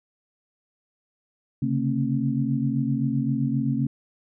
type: tone cluster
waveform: sine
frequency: 135.3 / 143 / 227.2 / 270.8 Hz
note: C#3 / D3 / A#3 / C#4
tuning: -42 / -46 / -44 / -40 cents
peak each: -26 / -30 / -26 / -27 dBFS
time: 1.62-3.87 s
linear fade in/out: 5 ms
effects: none